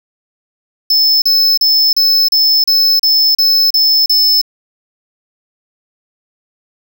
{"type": "tone bursts", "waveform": "square", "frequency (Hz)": 5250, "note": "E8", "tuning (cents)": -8, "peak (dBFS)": -8, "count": 10, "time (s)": [0.9, 4.415], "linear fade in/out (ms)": 5, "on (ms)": 320, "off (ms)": 35, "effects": ["8-bit"]}